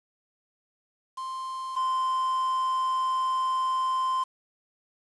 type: tone pair in turn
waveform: triangle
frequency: 1046.5 / 1039.9 Hz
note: C6 / C6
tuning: 0 / -11 cents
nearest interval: unison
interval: 11 cents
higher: first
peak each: -30 / -22 dBFS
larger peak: second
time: 1.17-1.76 / 1.76-4.24 s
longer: second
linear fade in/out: 10 ms
effects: resampled to 22050 Hz + 8-bit